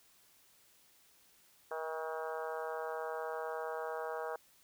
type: harmonic tone with a mistuned harmonic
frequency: 159.2 Hz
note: D#3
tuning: 40 cents sharp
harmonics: 3 / 4 / 5 / 6 / 7 / 8 / 9 / 10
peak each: -41 / -43 / -45 / -47 / -48 / -49 / -50 / -51 dBFS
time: 1.71-4.36 s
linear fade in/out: 2 ms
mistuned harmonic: 5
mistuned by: +20 cents
effects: white hiss -66 dBFS RMS until 4.63 s